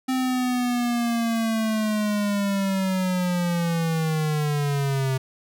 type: linear sweep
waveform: square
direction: down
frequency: 260.4 to 130.81 Hz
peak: -22 dBFS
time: 0.08-5.18 s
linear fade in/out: 10 ms
effects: none